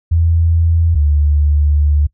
sine tone pair in turn, 83 / 73.65 Hz, E2 / D2, +12 / +6 cents, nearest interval major second, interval 206 cents, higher first, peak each -9 dBFS, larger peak neither, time 0.11-0.95 / 0.95-2.07 s, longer second, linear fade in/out 10 ms, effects noise-tail reverb RT60 0.1 s tail -22 dB re dry

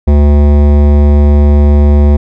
sine tone with hard clipping, 72.7 Hz, D2, 17 cents flat, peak -5 dBFS, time 0.07-2.17 s, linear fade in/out 10 ms, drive 16 dB, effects none

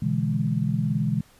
sine chord, E dominant seventh, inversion second, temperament equal, 123.47 / 146.83 / 164.81 / 207.7 Hz, B2 / D3 / E3 / G#3, 0 / 0 / 0 / 0 cents, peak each -27 dBFS, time 0.02-1.21 s, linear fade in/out 5 ms, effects pink hiss -56 dBFS RMS until 1.39 s + resampled to 32000 Hz

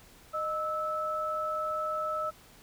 sine tone pair together, 616.8 / 1307 Hz, D#5 / E6, -15 / -15 cents, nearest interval octave + minor second, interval 1300 cents, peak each -34 / -31 dBFS, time 0.33-2.31 s, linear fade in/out 20 ms, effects pink hiss -56 dBFS RMS until 2.62 s

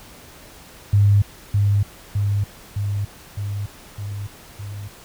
sine tone with echo, 101.5 Hz, G#2, 39 cents flat, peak -11 dBFS, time 0.93-1.22 s, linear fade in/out 5 ms, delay 610 ms, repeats 6, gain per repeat -3 dB, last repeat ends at 4.88 s, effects pink hiss -44 dBFS RMS until 5.04 s

